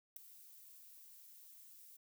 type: noise with ADSR envelope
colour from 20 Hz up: violet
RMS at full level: -43 dBFS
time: 0.16-1.97 s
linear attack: 6 ms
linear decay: 4 ms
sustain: -16 dB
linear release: 10 ms
effects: none